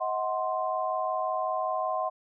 sine chord, C diminished, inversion first, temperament equal with one note detuned, 634.6 / 740 / 1046.5 Hz, Eb5 / Gb5 / C6, +34 / 0 / 0 cents, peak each -31 dBFS, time 0-2.1 s, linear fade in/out 20 ms, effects none

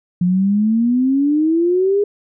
sine exponential sweep, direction up, 174.61 to 415.3 Hz, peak -12 dBFS, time 0.21-2.04 s, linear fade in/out 5 ms, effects none

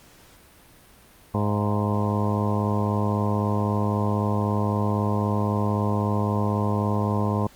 harmonic tone with a mistuned harmonic, 103.83 Hz, G#2, in tune, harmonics 1 / 2 / 3 / 4 / 5 / 6 / 7 / 8 / 9 / 10, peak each -24 / -26 / -33 / -32 / -33 / -36 / -36 / -37 / -33 / -33 dBFS, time 1.34-7.47 s, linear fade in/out 5 ms, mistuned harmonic 7, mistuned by -64 cents, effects pink hiss -52 dBFS RMS until 7.55 s + Opus 48 kbps

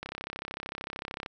click train, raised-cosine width 0.3 ms, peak -20 dBFS, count 42, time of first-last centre 0.03-1.261 s, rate 33.3 Hz, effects none

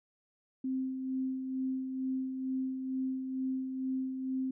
sine tone with tremolo, 261.6 Hz, C4, in tune, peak -30 dBFS, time 0.64-4.51 s, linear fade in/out 5 ms, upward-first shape sine, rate 2.2 Hz, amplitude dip 45%, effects none

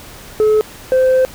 sine tone pair in turn, 429.5 / 517.7 Hz, A4 / C5, -42 / -18 cents, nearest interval minor third, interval 324 cents, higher second, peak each -6 dBFS, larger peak neither, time 0.4-0.61 / 0.92-1.25 s, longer second, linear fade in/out 0 ms, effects tanh soft clip ceiling -8 dBFS + pink hiss -36 dBFS RMS until 1.34 s

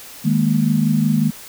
sine chord, D# suspended fourth, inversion none, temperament equal, 155.56 / 207.7 / 233.1 Hz, D#3 / G#3 / A#3, 0 / 0 / 0 cents, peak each -18 dBFS, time 0.24-1.31 s, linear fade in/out 20 ms, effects white hiss -38 dBFS RMS until 1.48 s

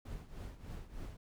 brown noise with tremolo, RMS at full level -43 dBFS, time 0.05-1.17 s, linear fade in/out 5 ms, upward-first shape triangle, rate 3.3 Hz, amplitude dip 80%, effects none

